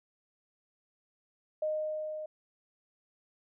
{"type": "tone with level ramp", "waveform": "sine", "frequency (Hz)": 617, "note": "D#5", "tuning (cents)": -15, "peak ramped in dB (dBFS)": [-28, -37], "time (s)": [1.62, 2.26], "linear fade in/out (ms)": 5, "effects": []}